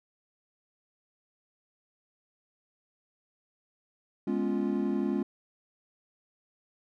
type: chord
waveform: triangle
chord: C# dominant seventh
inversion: second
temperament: equal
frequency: 207.7 / 246.9 / 277.2 / 349.2 Hz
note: G#3 / B3 / C#4 / E#4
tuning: 0 / 0 / 0 / 0 cents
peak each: -29 / -32 / -30 / -31 dBFS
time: 4.27-5.23 s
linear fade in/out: 5 ms
effects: none